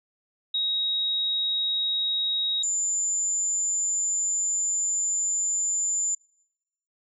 sine tone pair in turn, 3792 / 7107 Hz, A#7 / A8, +29 / +16 cents, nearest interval major seventh, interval 1087 cents, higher second, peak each -23 dBFS, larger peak neither, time 0.54-2.63 / 2.63-6.15 s, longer second, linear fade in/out 5 ms, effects noise-tail reverb RT60 0.9 s tail -25 dB re dry

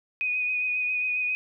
sine tone with vibrato, 2489 Hz, D#7, in tune, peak -24 dBFS, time 0.21-1.35 s, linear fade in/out 0 ms, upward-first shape triangle, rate 7.4 Hz, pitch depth 25 cents each way, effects none

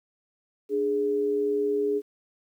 sine tone pair together, 293.7 / 415.4 Hz, D4 / G#4, 0 / 0 cents, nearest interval tritone, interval 600 cents, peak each -31 / -23 dBFS, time 0.69-2.02 s, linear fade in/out 50 ms, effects 10-bit

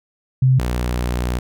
sine / sawtooth tone pair in turn, 130 / 60.89 Hz, C3 / B1, -11 / -24 cents, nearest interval octave + minor second, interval 1313 cents, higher first, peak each -10 / -15 dBFS, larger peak first, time 0.42-0.59 / 0.59-1.39 s, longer second, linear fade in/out 5 ms, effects none

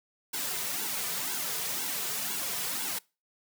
white noise with flanger, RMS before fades -33 dBFS, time 0.33-2.99 s, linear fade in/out 10 ms, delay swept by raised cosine 1.6 to 3.7 ms, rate 2 Hz, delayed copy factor -0.8, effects noise-tail reverb RT60 0.3 s tail -24 dB re dry + high-pass 150 Hz 12 dB/octave

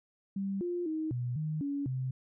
sine tone with pitch steps, 195.9 / 351.4 / 314.7 / 122.8 / 154.7 / 282.8 / 129.8 Hz, G3 / F4 / D#4 / B2 / D#3 / C#4 / C3, -1 / +11 / +20 / -9 / -10 / +35 / -13 cents, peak -31 dBFS, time 0.36-2.11 s, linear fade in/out 5 ms, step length 250 ms, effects none

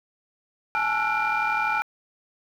sine tone cluster, 839 / 879 / 1341 / 1453 / 2373 Hz, G#5 / A5 / E6 / F#6 / D7, +17 / -2 / +29 / -32 / +17 cents, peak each -27 dBFS, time 0.75-1.82 s, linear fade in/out 0 ms, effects tanh soft clip ceiling -16 dBFS + 9-bit

